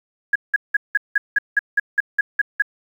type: tone bursts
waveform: sine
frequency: 1662 Hz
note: G#6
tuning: 1 cent sharp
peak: -12 dBFS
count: 12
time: 0.33-2.622 s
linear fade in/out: 5 ms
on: 26 ms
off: 180 ms
effects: 8-bit